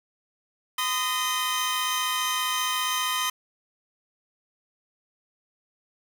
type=tone cluster; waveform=sawtooth; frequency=1018 / 1243 / 1848 / 3109 Hz; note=C6 / D#6 / A#6 / G7; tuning=-48 / -2 / -16 / -15 cents; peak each=-26 / -26 / -31 / -26 dBFS; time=0.78-3.3 s; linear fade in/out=5 ms; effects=none